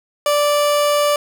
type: tone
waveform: 30% pulse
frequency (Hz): 585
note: D5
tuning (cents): -7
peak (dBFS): -11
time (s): 0.26-1.16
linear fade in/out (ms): 2
effects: none